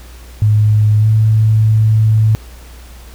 sine tone with pitch glide, 106.4 to 109.33 Hz, G#2 to A2, +42 to -11 cents, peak -7 dBFS, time 0.42-2.35 s, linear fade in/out 0 ms, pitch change +47 cents, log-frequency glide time 0.98-1.07 s, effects added 60 Hz sine -33 dBFS peak until 3.14 s + pink hiss -41 dBFS RMS until 3.14 s

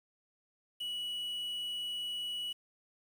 triangle tone with quantisation, 2935 Hz, F#7, 15 cents flat, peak -34 dBFS, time 0.8-2.53 s, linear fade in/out 10 ms, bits 9, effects none

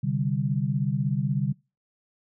sine chord, C suspended second, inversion none, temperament just, 130.81 / 147.16 / 196.22 Hz, C3 / D3 / G3, 0 / +4 / +2 cents, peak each -27 / -26 / -29 dBFS, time 0.03-1.53 s, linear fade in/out 10 ms, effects noise-tail reverb RT60 0.3 s tail -26 dB re dry

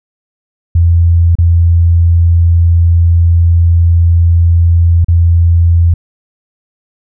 sine tone with dropouts, 84.8 Hz, E2, 50 cents sharp, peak -4 dBFS, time 0.75-5.94 s, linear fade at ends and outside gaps 5 ms, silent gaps 1.354-1.385 / 5.046-5.083 s, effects none

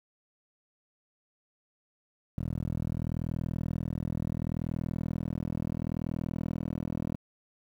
10% pulse tone with band-pass filter sweep, 40.71 Hz, E1, 21 cents flat, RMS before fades -33 dBFS, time 2.38-7.16 s, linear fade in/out 0 ms, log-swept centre 130 to 230 Hz, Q 0.9, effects 10-bit

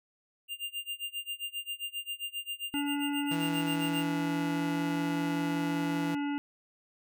square tone with tremolo, 2800 Hz, F7, 4 cents sharp, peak -33 dBFS, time 0.48-4.08 s, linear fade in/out 50 ms, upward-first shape sine, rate 7.5 Hz, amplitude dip 95%
harmonic tone, 287.1 Hz, D4, 39 cents flat, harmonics 1 / 3 / 5 / 7 / 9 / 10, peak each -30 / -40 / -44 / -47 / -49 / -50 dBFS, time 2.74-6.38 s, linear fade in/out 0 ms
sawtooth tone with pitch glide, 164.1 to 166.2 Hz, E3 to E3, -8 to +15 cents, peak -30 dBFS, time 3.31-6.15 s, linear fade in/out 5 ms, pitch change +23 cents, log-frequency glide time 3.75-4.87 s
effects none

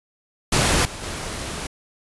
pink noise with level steps, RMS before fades -18 / -34 / -30 dBFS, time 0.52-1.67 s, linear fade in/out 5 ms, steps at 0.85 / 1.03 s, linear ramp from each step 2 ms, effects resampled to 24000 Hz

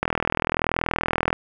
click train, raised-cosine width 0.5 ms, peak -5 dBFS, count 54, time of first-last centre 0.03-1.329 s, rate 40.8 Hz, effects none

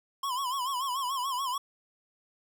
square tone with vibrato, 1047 Hz, C6, 1 cent sharp, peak -30 dBFS, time 0.23-1.58 s, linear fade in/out 5 ms, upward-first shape sine, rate 6.9 Hz, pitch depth 120 cents each way, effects none

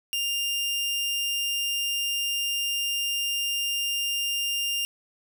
sawtooth tone, 2800 Hz, F7, 4 cents sharp, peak -22 dBFS, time 0.13-4.85 s, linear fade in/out 0 ms, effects none

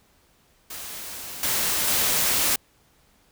white noise with level steps, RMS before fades -36 / -24 / -22 dBFS, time 0.7-2.56 s, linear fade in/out 5 ms, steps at 1.43 / 1.87 s, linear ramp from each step 2 ms, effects pink hiss -61 dBFS RMS until 3.31 s

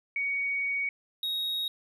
sine / triangle tone pair in turn, 2242 / 3771 Hz, C#7 / A#7, +19 / +19 cents, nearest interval major sixth, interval 900 cents, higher second, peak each -27 dBFS, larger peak neither, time 0.16-0.89 / 1.23-1.68 s, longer first, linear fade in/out 2 ms, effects none

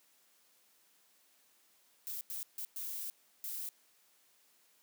violet noise bursts at uneven times, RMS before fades -41 dBFS, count 5, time 2.07-2.21 / 2.3-2.43 / 2.58-2.65 / 2.76-3.1 / 3.44-3.69 s, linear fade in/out 0 ms, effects white hiss -69 dBFS RMS until 4.82 s + high-pass 200 Hz 12 dB/octave

